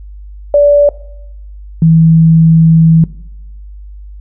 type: tone pair in turn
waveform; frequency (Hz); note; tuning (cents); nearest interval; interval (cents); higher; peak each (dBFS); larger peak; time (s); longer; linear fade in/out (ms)
sine; 579 / 162.48; D5 / E3; -25 / -25; octave + minor seventh; 2200; first; -3; neither; 0.54-0.89 / 1.82-3.04; second; 2
effects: noise-tail reverb RT60 0.8 s tail -19 dB re dry + added 50 Hz sine -27 dBFS peak until 4.2 s